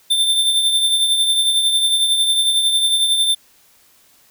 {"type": "tone with tremolo", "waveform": "square", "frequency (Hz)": 3567, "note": "A7", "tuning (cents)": 23, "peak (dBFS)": -12, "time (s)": [0.1, 3.35], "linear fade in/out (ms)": 10, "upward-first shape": "triangle", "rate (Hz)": 11, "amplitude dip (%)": 50, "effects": ["white hiss -53 dBFS RMS until 4.3 s"]}